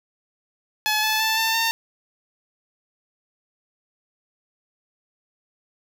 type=tone with pitch steps; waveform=10% pulse; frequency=855 / 867.9 / 881.1 / 894.4 / 907.9 Hz; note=A5 / A5 / A5 / A5 / A#5; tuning=-50 / -24 / +2 / +28 / -46 cents; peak=-11 dBFS; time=0.86-1.71 s; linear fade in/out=0 ms; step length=170 ms; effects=8-bit